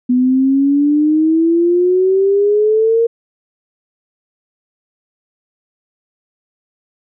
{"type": "exponential sweep", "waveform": "sine", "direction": "up", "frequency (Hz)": [246.9, 466.2], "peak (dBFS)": -9, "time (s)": [0.09, 3.07], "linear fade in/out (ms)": 10, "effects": []}